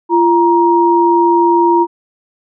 sine tone pair together, 343.3 / 942.3 Hz, F4 / A#5, -30 / +18 cents, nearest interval octave + perfect fourth, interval 1748 cents, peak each -10 dBFS, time 0.09-1.87 s, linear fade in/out 50 ms, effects none

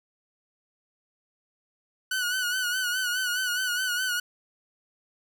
sawtooth tone with vibrato, 1481 Hz, F#6, 1 cent sharp, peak -22 dBFS, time 2.11-4.2 s, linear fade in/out 5 ms, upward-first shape sine, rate 4.8 Hz, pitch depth 59 cents each way, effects none

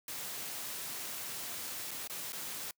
white noise with dropouts, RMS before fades -41 dBFS, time 0.08-2.71 s, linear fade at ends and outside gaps 2 ms, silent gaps 1.909-1.913 / 2.075-2.097 / 2.322-2.33 s, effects noise-tail reverb RT60 0.1 s tail -26 dB re dry + high-pass 100 Hz 12 dB/octave

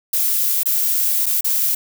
violet noise with dropouts, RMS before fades -18 dBFS, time 0.13-1.75 s, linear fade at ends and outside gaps 5 ms, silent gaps 0.633-0.657 / 1.259-1.264 / 1.409-1.444 s, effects none

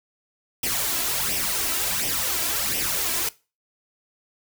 white noise with flanger, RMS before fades -25 dBFS, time 0.63-3.29 s, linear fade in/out 5 ms, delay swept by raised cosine 0.35 to 3.05 ms, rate 1.4 Hz, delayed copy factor +0.65, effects noise-tail reverb RT60 0.3 s tail -20 dB re dry

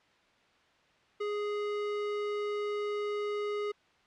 square tone, 415.1 Hz, G#4, 1 cent flat, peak -32 dBFS, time 1.2-3.72 s, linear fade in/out 10 ms, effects white hiss -65 dBFS RMS until 4.06 s + low-pass 3000 Hz 12 dB/octave

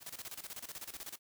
white noise with tremolo, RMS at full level -44 dBFS, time 0-1.19 s, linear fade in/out 50 ms, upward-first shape square, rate 16 Hz, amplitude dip 80%, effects none

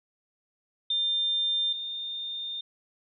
sine tone pair in turn, 3600 / 3625 Hz, A7 / A#7, +39 / -49 cents, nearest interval unison, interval 12 cents, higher second, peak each -24 / -32 dBFS, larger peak first, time 0.9-1.73 / 1.73-2.61 s, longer second, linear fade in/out 5 ms, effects none

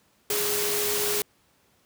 sine tone in noise, 415.3 Hz, G#4, in tune, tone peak -29 dBFS, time 0.3-1.22 s, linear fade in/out 2 ms, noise white, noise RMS -27 dBFS, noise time 0.3-1.22 s, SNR -5 dB, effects pink hiss -64 dBFS RMS until 1.85 s + high-pass 80 Hz 12 dB/octave

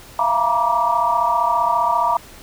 sine tone cluster, 665 / 696 / 925 / 960 / 1170 Hz, E5 / F5 / A#5 / B5 / D6, +15 / -6 / -14 / -49 / -7 cents, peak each -27 / -24 / -22 / -18 / -21 dBFS, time 0.19-2.17 s, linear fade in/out 2 ms, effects pink hiss -42 dBFS RMS until 2.42 s

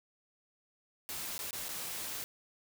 white noise with dropouts, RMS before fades -40 dBFS, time 1.09-2.24 s, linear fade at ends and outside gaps 0 ms, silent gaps 1.38-1.391 / 1.508-1.53 / 1.684-1.69 s, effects none

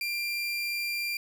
30% pulse tone, 2379 Hz, D7, 22 cents sharp, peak -27 dBFS, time 0.01-1.17 s, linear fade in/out 2 ms, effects none

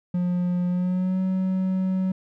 triangle tone with pitch glide, 178 to 187.5 Hz, F3 to F#3, +33 to +23 cents, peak -19 dBFS, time 0.14-2.12 s, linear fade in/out 5 ms, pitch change +90 cents, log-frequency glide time 0.68-1.2 s, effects none

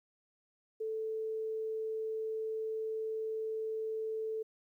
sine tone, 440.1 Hz, A4, in tune, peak -34 dBFS, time 0.8-4.43 s, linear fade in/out 10 ms, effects 12-bit

